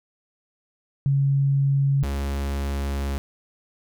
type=tone pair in turn; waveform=sine / 45% pulse; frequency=138.59 / 69.7 Hz; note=C#3 / C#2; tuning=0 / +10 cents; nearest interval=octave; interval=1190 cents; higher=first; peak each=-17 / -24 dBFS; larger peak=first; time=1.06-2.03 / 2.03-3.18 s; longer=second; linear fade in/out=0 ms; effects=none